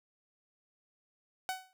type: tone with exponential decay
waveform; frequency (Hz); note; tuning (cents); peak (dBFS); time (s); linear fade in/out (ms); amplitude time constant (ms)
sawtooth; 750; F#5; +23; -27; 1.49-1.73; 0; 51
effects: none